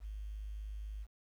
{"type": "tone with quantisation", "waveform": "sine", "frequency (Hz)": 51.91, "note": "G#1", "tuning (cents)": 0, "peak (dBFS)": -40, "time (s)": [0, 1.07], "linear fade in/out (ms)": 50, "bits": 11, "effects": []}